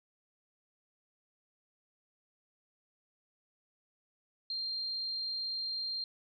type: tone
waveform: sine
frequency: 4186 Hz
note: C8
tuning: in tune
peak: -34 dBFS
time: 4.5-6.04 s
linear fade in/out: 2 ms
effects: none